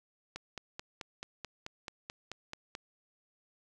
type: click train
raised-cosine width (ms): 0.2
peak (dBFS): -23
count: 12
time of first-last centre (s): 0.36-2.751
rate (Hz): 4.6
effects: none